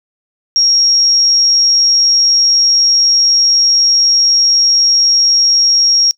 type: tone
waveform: sine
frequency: 5588 Hz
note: F8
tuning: in tune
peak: -7 dBFS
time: 0.56-6.11 s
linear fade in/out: 0 ms
effects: noise-tail reverb RT60 0.1 s tail -24 dB re dry